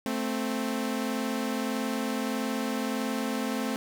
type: tone pair together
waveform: sawtooth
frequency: 220 / 261.6 Hz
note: A3 / C4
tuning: 0 / 0 cents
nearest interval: minor third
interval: 300 cents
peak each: -27 / -27 dBFS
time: 0.06-3.76 s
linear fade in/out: 0 ms
effects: none